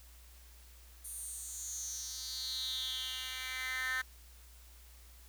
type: tone with high-pass filter sweep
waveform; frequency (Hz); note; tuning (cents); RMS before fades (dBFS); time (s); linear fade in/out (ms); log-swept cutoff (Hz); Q
10% pulse; 257.9; C4; -25; -40; 1.04-4.02; 10; 10000 to 1700; 5.8
effects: added 60 Hz sine -55 dBFS peak until 5.28 s + white hiss -61 dBFS RMS until 5.28 s